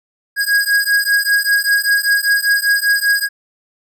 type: beating tone pair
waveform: square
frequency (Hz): 1641 / 1646.1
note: G#6 / G#6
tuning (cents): -21 / -16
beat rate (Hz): 5.1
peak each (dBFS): -16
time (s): 0.36-3.29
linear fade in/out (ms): 50
effects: none